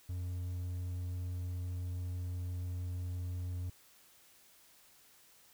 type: tone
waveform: triangle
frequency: 89.4 Hz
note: F2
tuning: 41 cents sharp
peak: -34 dBFS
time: 0.09-3.7 s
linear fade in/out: 5 ms
effects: white hiss -63 dBFS RMS until 5.53 s